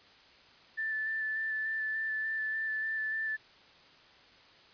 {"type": "tone with vibrato", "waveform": "sine", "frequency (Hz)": 1760, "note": "A6", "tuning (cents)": 0, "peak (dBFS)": -31, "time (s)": [0.77, 3.37], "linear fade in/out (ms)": 20, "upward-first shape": "square", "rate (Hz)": 3.4, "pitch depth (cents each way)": 11, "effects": ["white hiss -58 dBFS RMS until 4.73 s", "resampled to 11025 Hz"]}